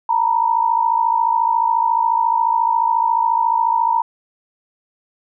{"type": "tone pair together", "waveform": "sine", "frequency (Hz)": [911, 965.2], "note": ["A#5", "B5"], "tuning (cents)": [-40, -40], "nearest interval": "minor second", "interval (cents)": 100, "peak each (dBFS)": [-16, -17], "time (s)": [0.09, 4.02], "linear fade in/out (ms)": 5, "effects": []}